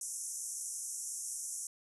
white band-pass noise, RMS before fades -41 dBFS, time 0.01-1.67 s, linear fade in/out 2 ms, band 5700 to 11000 Hz, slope 96 dB/octave, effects none

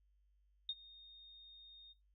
sine tone with ADSR envelope, 3692 Hz, A#7, 17 cents flat, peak -35 dBFS, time 0.69-1.94 s, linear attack 3 ms, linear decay 44 ms, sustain -20 dB, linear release 27 ms, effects noise-tail reverb RT60 0.2 s tail -20 dB re dry + added 50 Hz sine -70 dBFS peak until 2.14 s

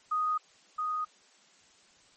sine tone pair in turn, 1244.5 / 1244.5 Hz, D#6 / D#6, 0 / 0 cents, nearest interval unison, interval 0 cents, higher neither, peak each -26 / -29 dBFS, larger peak first, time 0.11-0.38 / 0.78-1.05 s, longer neither, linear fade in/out 10 ms, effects white hiss -61 dBFS RMS until 2.16 s + MP3 32 kbps

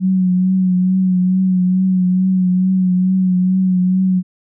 sine tone with vibrato, 185 Hz, F#3, in tune, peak -11 dBFS, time 0-4.23 s, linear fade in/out 50 ms, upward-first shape triangle, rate 2.3 Hz, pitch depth 39 cents each way, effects none

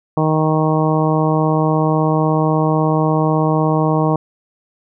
harmonic tone, 156.3 Hz, D#3, 8 cents sharp, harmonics 1 / 2 / 3 / 4 / 5 / 6 / 7, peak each -16 / -19 / -21 / -22 / -23 / -24 / -24 dBFS, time 0.17-4.16 s, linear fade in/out 2 ms, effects none

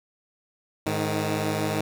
10% pulse tone pair together, 105.86 / 155.56 Hz, G#2 / D#3, +34 / 0 cents, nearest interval perfect fifth, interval 666 cents, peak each -19 dBFS, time 0.86-1.81 s, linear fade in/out 5 ms, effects none

